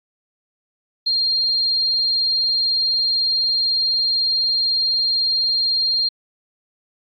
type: tone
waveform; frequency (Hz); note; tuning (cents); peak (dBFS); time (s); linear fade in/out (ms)
sine; 4206; C8; +8; -16; 1.06-6.09; 10
effects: AAC 64 kbps